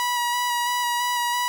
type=tone with vibrato; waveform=sawtooth; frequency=970 Hz; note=B5; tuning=31 cents flat; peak=-18 dBFS; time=0-1.48 s; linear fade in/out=0 ms; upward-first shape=square; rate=3 Hz; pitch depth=14 cents each way; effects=none